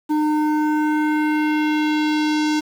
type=tone with low-pass filter sweep; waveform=square; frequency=304.2 Hz; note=D#4; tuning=39 cents flat; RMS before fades=-19 dBFS; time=0.09-2.61 s; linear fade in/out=20 ms; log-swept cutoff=800 to 5900 Hz; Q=1.5; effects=7-bit